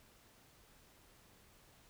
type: silence
effects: pink hiss -65 dBFS RMS until 1.89 s